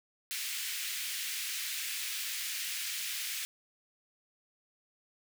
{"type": "high-pass noise", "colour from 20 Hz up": "pink", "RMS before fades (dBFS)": -37, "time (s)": [0.31, 3.45], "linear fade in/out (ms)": 0, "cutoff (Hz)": 2000, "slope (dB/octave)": 24, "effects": []}